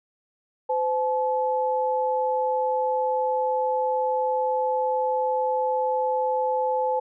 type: tone pair together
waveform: sine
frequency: 512 / 861.1 Hz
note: C5 / A5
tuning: -38 / -38 cents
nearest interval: major sixth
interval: 900 cents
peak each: -24 dBFS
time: 0.69-7 s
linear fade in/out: 10 ms
effects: none